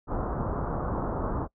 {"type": "low-pass noise", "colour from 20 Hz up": "pink", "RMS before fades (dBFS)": -30, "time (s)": [0.07, 1.48], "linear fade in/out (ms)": 50, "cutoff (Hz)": 1300, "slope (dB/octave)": 48, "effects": ["noise-tail reverb RT60 0.1 s tail -24 dB re dry"]}